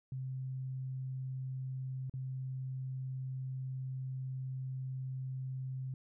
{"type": "tone with dropouts", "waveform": "sine", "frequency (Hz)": 130.81, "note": "C3", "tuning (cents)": 0, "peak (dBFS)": -37, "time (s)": [0.12, 5.94], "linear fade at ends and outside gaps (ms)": 2, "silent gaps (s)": [2.097, 2.138], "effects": []}